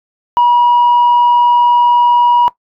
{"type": "tone", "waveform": "sine", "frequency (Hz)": 964, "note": "B5", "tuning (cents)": -42, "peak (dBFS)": -4, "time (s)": [0.37, 2.48], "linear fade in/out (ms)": 0, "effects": ["noise-tail reverb RT60 0.1 s tail -19 dB re dry", "tanh soft clip ceiling -4 dBFS"]}